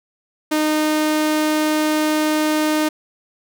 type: tone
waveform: sawtooth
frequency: 307.2 Hz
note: D#4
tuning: 22 cents flat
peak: -12 dBFS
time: 0.51-2.89 s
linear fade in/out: 10 ms
effects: none